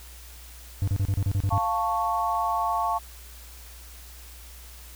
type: tone bursts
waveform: triangle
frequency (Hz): 98.1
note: G2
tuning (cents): +2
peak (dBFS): -19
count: 9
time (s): 0.82-1.579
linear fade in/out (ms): 0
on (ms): 55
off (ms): 33
type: chord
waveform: sine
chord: F augmented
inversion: none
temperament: equal with one note detuned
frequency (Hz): 698.5 / 885.6 / 1108.7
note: F5 / A5 / C#6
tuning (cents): 0 / +11 / 0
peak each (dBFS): -28 / -27 / -27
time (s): 1.5-2.99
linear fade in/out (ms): 20
effects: added 60 Hz sine -44 dBFS peak until 4.95 s + white hiss -48 dBFS RMS until 4.95 s